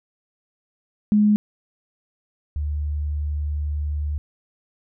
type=tone pair in turn; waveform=sine; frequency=209.5 / 74.07 Hz; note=G#3 / D2; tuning=+15 / +15 cents; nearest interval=octave + tritone; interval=1800 cents; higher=first; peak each=-13 / -22 dBFS; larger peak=first; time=1.12-1.36 / 2.56-4.18 s; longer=second; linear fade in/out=0 ms; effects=none